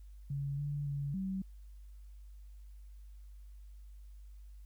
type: tone with pitch steps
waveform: sine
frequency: 140.1 / 144.6 / 141.6 / 190.8 Hz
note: C#3 / D3 / C#3 / G3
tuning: +19 / -27 / +37 / -47 cents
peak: -34 dBFS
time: 0.3-1.42 s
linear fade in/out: 5 ms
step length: 280 ms
effects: added 50 Hz sine -49 dBFS peak until 4.65 s + white hiss -75 dBFS RMS until 4.65 s